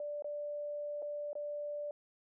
sine tone with dropouts, 587.3 Hz, D5, in tune, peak -37 dBFS, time 0-1.91 s, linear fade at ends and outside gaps 2 ms, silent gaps 0.223-0.244 / 1.021-1.025 / 1.331-1.353 s, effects none

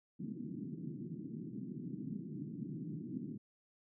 pink band-pass noise, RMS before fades -44 dBFS, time 0.19-3.38 s, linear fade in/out 10 ms, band 140 to 320 Hz, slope 48 dB/octave, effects none

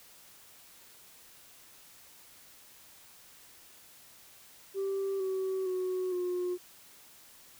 sine tone with pitch steps, 390.1 / 379.4 / 369.1 / 359 Hz, G4 / F#4 / F#4 / F4, -8 / +43 / -4 / +48 cents, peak -28 dBFS, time 4.74-6.58 s, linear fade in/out 50 ms, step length 460 ms, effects tanh soft clip ceiling -28 dBFS + white hiss -56 dBFS RMS until 7.59 s

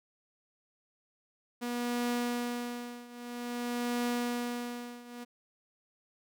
sawtooth tone with tremolo, 241.5 Hz, B3, 39 cents flat, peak -25 dBFS, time 1.61-5.25 s, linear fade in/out 20 ms, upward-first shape triangle, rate 0.51 Hz, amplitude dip 90%, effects none

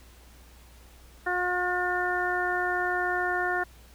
harmonic tone, 359.3 Hz, F4, 49 cents sharp, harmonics 1 / 2 / 3 / 4 / 5, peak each -32 / -30 / -36 / -30 / -31 dBFS, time 1.26-3.64 s, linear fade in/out 10 ms, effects added 60 Hz sine -51 dBFS peak until 3.94 s + pink hiss -56 dBFS RMS until 3.94 s

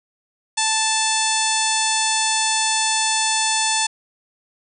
harmonic tone, 880 Hz, A5, in tune, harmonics 1 / 2 / 3 / 4 / 5 / 6 / 7 / 8 / 9 / 10, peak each -23 / -28 / -27 / -26 / -27 / -29 / -27 / -28 / -29 / -26 dBFS, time 0.57-3.87 s, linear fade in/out 10 ms, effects none

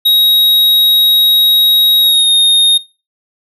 square tone with pitch glide, 3800 to 3700 Hz, A#7 to A#7, +33 to -14 cents, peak -7 dBFS, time 0.05-2.78 s, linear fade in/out 10 ms, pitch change -47 cents, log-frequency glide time 2-2.3 s, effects noise-tail reverb RT60 0.3 s tail -21 dB re dry

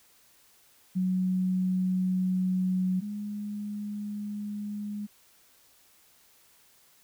sine tone pair in turn, 185 / 207.1 Hz, F#3 / G#3, 0 / -5 cents, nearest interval major second, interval 195 cents, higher second, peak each -24 / -32 dBFS, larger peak first, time 0.95-3.01 / 3.01-5.07 s, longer neither, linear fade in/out 20 ms, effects white hiss -61 dBFS RMS until 7.03 s

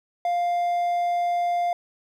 triangle tone, 700 Hz, F5, 4 cents sharp, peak -19 dBFS, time 0.25-1.73 s, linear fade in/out 2 ms, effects 10-bit

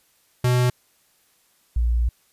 square / sine tone pair in turn, 124.3 / 58.66 Hz, B2 / A#1, +12 / +12 cents, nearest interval octave + minor second, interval 1300 cents, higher first, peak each -17 dBFS, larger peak neither, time 0.44-0.7 / 1.76-2.09 s, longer second, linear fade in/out 5 ms, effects white hiss -62 dBFS RMS until 2.32 s + resampled to 32000 Hz

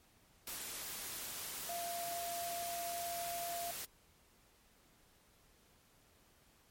sine tone in noise, 692 Hz, F5, 16 cents flat, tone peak -40 dBFS, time 1.69-3.71 s, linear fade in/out 2 ms, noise white, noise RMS -44 dBFS, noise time 0.47-3.85 s, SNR +1 dB, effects pink hiss -68 dBFS RMS until 6.7 s + MP3 64 kbps

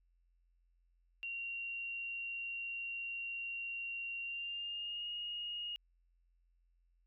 sine tone with pitch glide, 2757 to 2866 Hz, F7 to F7, -23 to +44 cents, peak -39 dBFS, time 1.23-5.76 s, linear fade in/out 0 ms, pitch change +67 cents, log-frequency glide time 4.21-5.09 s, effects added 43 Hz sine -70 dBFS peak until 7.06 s

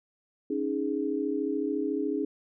sine chord, C# suspended second, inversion none, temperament equal, 277.2 / 311.1 / 415.3 Hz, C#4 / D#4 / G#4, 0 / 0 / 0 cents, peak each -31 dBFS, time 0.5-2.25 s, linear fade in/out 5 ms, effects none

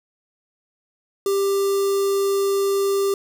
square tone with notch filter, 395.1 Hz, G4, 14 cents sharp, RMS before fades -20 dBFS, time 1.26-3.14 s, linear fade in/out 2 ms, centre 2200 Hz, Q 0.65, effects none

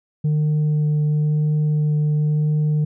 sine tone with vibrato, 151.1 Hz, D3, 50 cents sharp, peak -13 dBFS, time 0.24-2.85 s, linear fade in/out 10 ms, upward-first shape sine, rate 0.97 Hz, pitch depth 9 cents each way, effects tanh soft clip ceiling -15 dBFS

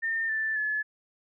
sine tone with pitch steps, 1812 / 1763.5 / 1716.2 Hz, A#6 / A6 / A6, -50 / +3 / -44 cents, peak -26 dBFS, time 0.02-0.83 s, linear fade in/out 20 ms, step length 270 ms, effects none

